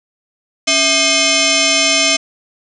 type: tone with frequency modulation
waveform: sine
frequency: 1588 Hz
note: G6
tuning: 22 cents sharp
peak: -10 dBFS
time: 0.67-2.17 s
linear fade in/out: 10 ms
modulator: 933 Hz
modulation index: 5.8
effects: none